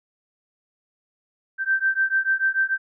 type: beating tone pair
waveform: sine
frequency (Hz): 1558 / 1564.8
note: G6 / G6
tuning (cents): -11 / -4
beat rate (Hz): 6.8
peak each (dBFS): -22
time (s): 1.58-2.78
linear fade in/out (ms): 50
effects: none